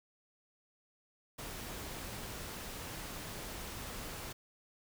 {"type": "noise", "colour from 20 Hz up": "pink", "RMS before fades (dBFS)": -44, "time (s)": [1.38, 4.33], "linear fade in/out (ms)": 10, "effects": []}